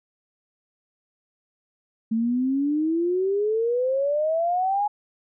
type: exponential sweep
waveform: sine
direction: up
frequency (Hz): 220 to 841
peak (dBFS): -20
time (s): 2.11-4.88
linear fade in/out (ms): 10
effects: none